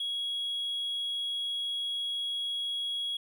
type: tone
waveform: triangle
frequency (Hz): 3322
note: G#7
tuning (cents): 0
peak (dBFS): -28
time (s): 0-3.17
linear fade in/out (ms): 5
effects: tanh soft clip ceiling -26 dBFS